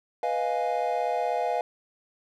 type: chord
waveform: triangle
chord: F half-diminished seventh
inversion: second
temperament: equal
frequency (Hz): 493.9 / 622.3 / 698.5 / 830.6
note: Cb5 / Eb5 / F5 / Ab5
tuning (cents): 0 / 0 / 0 / 0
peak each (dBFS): -29 / -30 / -26 / -29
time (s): 0.23-1.61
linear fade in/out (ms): 2
effects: none